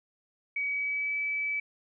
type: tone with pitch glide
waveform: sine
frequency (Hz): 2267 to 2299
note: C#7 to D7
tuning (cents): +38 to -37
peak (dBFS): -28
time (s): 0.56-1.6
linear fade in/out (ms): 5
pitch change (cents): +25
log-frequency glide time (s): 0.66-1.16
effects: none